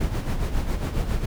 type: noise with tremolo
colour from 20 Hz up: brown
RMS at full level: -22 dBFS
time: 0-1.26 s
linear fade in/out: 10 ms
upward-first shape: sine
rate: 7.3 Hz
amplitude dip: 60%
effects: none